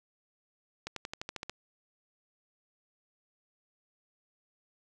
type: accelerating click train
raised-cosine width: 0.2 ms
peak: -20 dBFS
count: 9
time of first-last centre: 0.87-1.496 s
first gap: 93 ms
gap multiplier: 0.95
effects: none